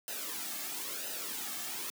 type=noise with flanger; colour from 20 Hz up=white; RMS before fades=-39 dBFS; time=0.08-1.9 s; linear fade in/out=0 ms; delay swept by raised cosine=0.89 to 2.09 ms; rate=1 Hz; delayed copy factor=-0.65; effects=high-pass 200 Hz 12 dB/octave